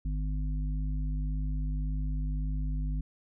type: harmonic tone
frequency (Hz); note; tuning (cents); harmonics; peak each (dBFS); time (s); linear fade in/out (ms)
50.9; G#1; -34; 1 / 3 / 5; -29 / -37 / -43; 0.05-3.01; 5
effects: none